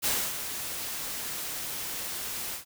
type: noise with ADSR envelope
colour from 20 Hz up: white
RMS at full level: -26 dBFS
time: 0.02-2.65 s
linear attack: 38 ms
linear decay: 270 ms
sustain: -9 dB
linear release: 120 ms
effects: none